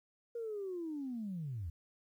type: linear sweep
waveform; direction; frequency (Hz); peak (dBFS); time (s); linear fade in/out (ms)
sine; down; 476.4 to 74.7; -37; 0.35-1.7; 5
effects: tanh soft clip ceiling -33 dBFS + 12-bit